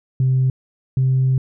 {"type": "tone pair in turn", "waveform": "sine", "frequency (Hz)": [130.3, 130.96], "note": ["C3", "C3"], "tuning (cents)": [-7, 2], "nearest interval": "unison", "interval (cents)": 9, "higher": "second", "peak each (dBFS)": -12, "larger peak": "neither", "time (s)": [[0.2, 0.5], [0.97, 1.38]], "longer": "second", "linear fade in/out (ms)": 2, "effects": ["tanh soft clip ceiling -10 dBFS"]}